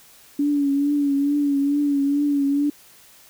sine tone with vibrato, 284.7 Hz, C#4, 46 cents sharp, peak -17 dBFS, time 0.39-2.7 s, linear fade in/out 5 ms, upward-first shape triangle, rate 2.3 Hz, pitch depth 49 cents each way, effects white hiss -50 dBFS RMS until 3.29 s

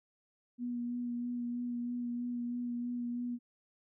sine tone with vibrato, 241.7 Hz, B3, 37 cents flat, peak -34 dBFS, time 0.58-3.39 s, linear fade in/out 50 ms, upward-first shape sine, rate 3.1 Hz, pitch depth 16 cents each way, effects none

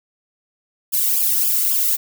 violet noise with flanger, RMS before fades -18 dBFS, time 0.92-1.97 s, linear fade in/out 20 ms, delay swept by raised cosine 0.49 to 1.24 ms, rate 3.7 Hz, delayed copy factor -0.85, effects none

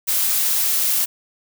blue noise, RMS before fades -19 dBFS, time 0.07-1.06 s, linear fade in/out 20 ms, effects none

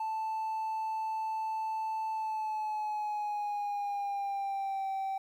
triangle tone with pitch glide, 880 to 775 Hz, A5 to G5, 0 to -20 cents, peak -29 dBFS, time 0-5.18 s, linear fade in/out 5 ms, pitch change -220 cents, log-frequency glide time 2.12-4.88 s, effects tanh soft clip ceiling -26 dBFS + 11-bit

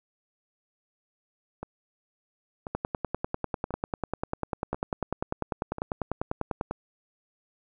two click trains, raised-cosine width 1 ms, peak -14 / -21 dBFS, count 41 / 5, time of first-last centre 2.75-6.71 / 1.63-5.784 s, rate 10.1 / 0.963 Hz, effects none

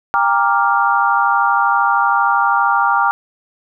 sine chord, G minor seventh, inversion none, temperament equal with one note detuned, 799.5 / 932.3 / 1174.7 / 1396.9 Hz, G5 / Bb5 / D6 / F6, +34 / 0 / 0 / 0 cents, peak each -17 dBFS, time 0.14-3.11 s, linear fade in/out 0 ms, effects none

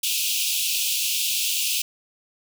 pink high-pass noise, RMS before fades -24 dBFS, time 0.03-1.82 s, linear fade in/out 5 ms, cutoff 2500 Hz, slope 96 dB/octave, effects none

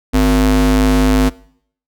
square ring-modulated tone, 103.83 Hz, G#2, in tune, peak -7 dBFS, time 0.13-1.3 s, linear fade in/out 20 ms, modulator 155 Hz, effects noise-tail reverb RT60 0.6 s tail -21 dB re dry

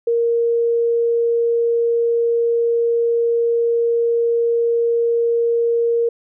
sine tone, 467 Hz, A#4, 3 cents sharp, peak -14 dBFS, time 0.07-6.09 s, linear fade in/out 5 ms, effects none

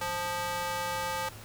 square tone with high-pass filter, 175.6 Hz, F3, 10 cents sharp, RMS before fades -33 dBFS, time 0.01-1.29 s, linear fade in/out 5 ms, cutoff 800 Hz, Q 1.4, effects added 107 Hz sine -48 dBFS peak until 1.44 s + pink hiss -48 dBFS RMS until 1.44 s

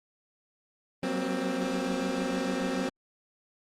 25% pulse tone cluster, 184.1 / 190.9 / 237.9 / 263.1 Hz, F#3 / G3 / A#3 / C4, -8 / -46 / +35 / +10 cents, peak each -32 / -33 / -32 / -27 dBFS, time 1.03-2.89 s, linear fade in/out 2 ms, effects low-pass 8000 Hz 12 dB/octave + Opus 24 kbps

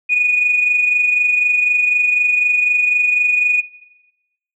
sine tone pair together, 2465 / 2489 Hz, D#7 / D#7, -17 / 0 cents, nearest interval unison, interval 17 cents, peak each -11 / -21 dBFS, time 0.09-3.62 s, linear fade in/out 20 ms, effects noise-tail reverb RT60 1.0 s tail -18 dB re dry + tanh soft clip ceiling -5 dBFS

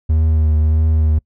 triangle tone with vibrato, 78.1 Hz, D#2, 7 cents sharp, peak -9 dBFS, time 0.09-1.19 s, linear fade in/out 10 ms, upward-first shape triangle, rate 1.6 Hz, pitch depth 31 cents each way, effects noise-tail reverb RT60 0.1 s tail -25 dB re dry

